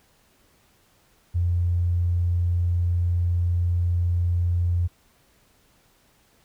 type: tone with tanh clipping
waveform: triangle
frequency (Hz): 87.31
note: F2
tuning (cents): 0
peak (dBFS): -19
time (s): 1.34-4.88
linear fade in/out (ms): 20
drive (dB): 3
effects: pink hiss -61 dBFS RMS until 6.44 s

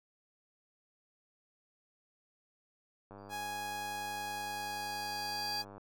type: click train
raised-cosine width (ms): 1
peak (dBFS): -36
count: 268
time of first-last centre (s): 3.11-5.78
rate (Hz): 100
type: tone with exponential growth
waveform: triangle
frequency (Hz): 4697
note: D8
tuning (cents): -1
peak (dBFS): -34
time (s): 3.18-5.62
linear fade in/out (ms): 5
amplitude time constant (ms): 530
type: tone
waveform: sawtooth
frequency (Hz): 830.6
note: G#5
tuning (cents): 0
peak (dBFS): -34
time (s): 3.29-5.65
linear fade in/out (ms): 50
effects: none

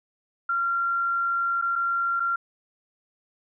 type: tone with dropouts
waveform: sine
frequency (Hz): 1378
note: F6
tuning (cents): -24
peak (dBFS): -22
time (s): 0.49-2.36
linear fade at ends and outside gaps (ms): 5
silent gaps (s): 1.615-1.622 / 1.756-1.759 / 2.198-2.202
effects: none

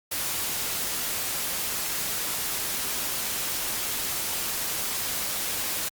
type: noise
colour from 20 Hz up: white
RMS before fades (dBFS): -29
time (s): 0.11-5.89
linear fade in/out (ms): 10
effects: Opus 48 kbps

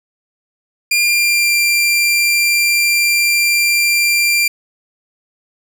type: tone with pitch glide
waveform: sawtooth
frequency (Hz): 2400 to 2374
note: D7 to D7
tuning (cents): +37 to +18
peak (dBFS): -8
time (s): 0.91-4.48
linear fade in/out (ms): 5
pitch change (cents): -19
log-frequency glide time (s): 1.01-1.54
effects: none

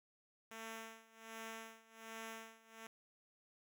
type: tone with tremolo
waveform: 5% pulse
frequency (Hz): 224.2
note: A3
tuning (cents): +33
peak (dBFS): -35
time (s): 0.51-2.87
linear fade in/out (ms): 5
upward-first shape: sine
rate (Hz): 1.3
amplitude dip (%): 90
effects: none

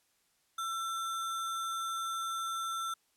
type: tone with sample-and-hold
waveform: sine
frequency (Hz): 1344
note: E6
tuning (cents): +33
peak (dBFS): -33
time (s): 0.58-2.94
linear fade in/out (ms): 5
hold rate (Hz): 4900
effects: white hiss -73 dBFS RMS until 3.16 s + low-pass 12000 Hz 12 dB/octave

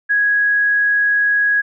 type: tone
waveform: sine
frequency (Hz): 1661.2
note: G#6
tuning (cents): 0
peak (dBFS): -12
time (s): 0.09-1.62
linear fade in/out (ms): 20
effects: none

